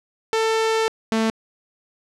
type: tone pair in turn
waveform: sawtooth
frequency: 445.3 / 222.7 Hz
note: A4 / A3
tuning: +21 / +21 cents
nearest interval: octave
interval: 1200 cents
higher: first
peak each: -14 dBFS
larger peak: neither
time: 0.33-0.88 / 1.12-1.3 s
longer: first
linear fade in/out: 0 ms
effects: low-pass 7000 Hz 12 dB/octave